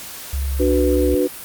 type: tone with pitch glide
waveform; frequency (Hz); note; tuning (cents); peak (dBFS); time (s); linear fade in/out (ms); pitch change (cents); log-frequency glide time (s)
sine; 68.4 to 66.84; C#2 to C2; -23 to +38; -19; 0.33-1.15; 5; -39; 0.44-0.67
type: chord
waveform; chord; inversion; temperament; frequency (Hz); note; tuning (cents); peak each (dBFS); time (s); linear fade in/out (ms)
sine; B minor; first; equal; 293.7 / 370 / 493.9; D4 / F#4 / B4; 0 / 0 / 0; -19; 0.59-1.28; 20
effects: white hiss -34 dBFS RMS until 1.44 s + Opus 48 kbps